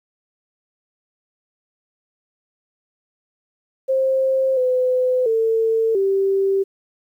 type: tone with pitch steps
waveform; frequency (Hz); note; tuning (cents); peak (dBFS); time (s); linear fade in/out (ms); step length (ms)
sine; 529 / 507 / 448.9 / 389.9; C5 / B4 / A4 / G4; +19 / +45 / +35 / -9; -15; 3.88-6.64; 20; 690
effects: 9-bit